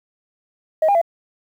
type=tone with pitch steps; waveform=sine; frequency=631 / 806 / 674 Hz; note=D#5 / G5 / E5; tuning=+24 / +48 / +38 cents; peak=-11 dBFS; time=0.82-1.015 s; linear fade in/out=5 ms; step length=65 ms; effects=tanh soft clip ceiling -9 dBFS + 8-bit